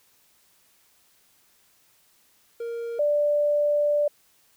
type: tone pair in turn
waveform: triangle / sine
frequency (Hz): 466.7 / 588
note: A#4 / D5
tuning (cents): +2 / +2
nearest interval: major third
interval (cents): 400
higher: second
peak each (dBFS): -27 / -19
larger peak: second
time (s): 2.6-2.99 / 2.99-4.08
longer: second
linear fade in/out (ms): 5
effects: white hiss -62 dBFS RMS until 4.56 s